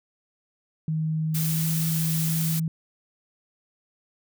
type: tone with pitch glide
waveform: sine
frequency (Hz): 157.6 to 160.91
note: D#3 to E3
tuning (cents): +23 to -41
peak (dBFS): -23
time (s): 0.88-2.68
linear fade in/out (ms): 2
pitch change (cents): +36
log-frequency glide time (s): 1.34-1.67
type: noise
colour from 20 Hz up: blue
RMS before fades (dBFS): -30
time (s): 1.34-2.6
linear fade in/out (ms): 10
effects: none